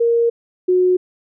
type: tone pair in turn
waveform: sine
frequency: 466.9 / 365 Hz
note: A#4 / F#4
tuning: +3 / -24 cents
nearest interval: major third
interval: 427 cents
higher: first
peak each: -12 / -11 dBFS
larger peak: second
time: 0-0.3 / 0.68-0.97 s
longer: first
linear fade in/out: 10 ms
effects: none